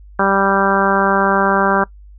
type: harmonic tone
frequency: 196 Hz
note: G3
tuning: in tune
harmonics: 1 / 2 / 3 / 4 / 5 / 6 / 7 / 8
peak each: -20 / -20 / -20 / -20 / -20 / -20 / -20 / -20 dBFS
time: 0.19-1.84 s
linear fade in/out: 5 ms
effects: noise-tail reverb RT60 0.1 s tail -21 dB re dry + added 50 Hz sine -37 dBFS peak until 2.18 s